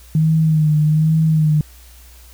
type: tone with vibrato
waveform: sine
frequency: 155.56 Hz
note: D#3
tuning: in tune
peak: -11 dBFS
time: 0.15-1.61 s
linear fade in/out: 2 ms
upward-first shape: sine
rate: 1.2 Hz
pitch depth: 44 cents each way
effects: added 60 Hz sine -41 dBFS peak until 2.33 s + white hiss -47 dBFS RMS until 2.33 s